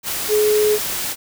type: tone in noise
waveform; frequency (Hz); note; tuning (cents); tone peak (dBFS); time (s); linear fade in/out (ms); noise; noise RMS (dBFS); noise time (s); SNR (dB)
sine; 423.3; G#4; +33; -13; 0.28-0.79; 50; white; -24; 0.03-1.16; +8
effects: none